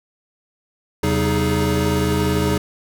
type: tone cluster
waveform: square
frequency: 81.5 / 133.1 / 190.6 / 311.7 / 419.4 Hz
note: E2 / C3 / G3 / D#4 / G#4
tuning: -19 / +30 / -48 / +3 / +17 cents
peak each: -24 dBFS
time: 1.03-2.58 s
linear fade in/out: 5 ms
effects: none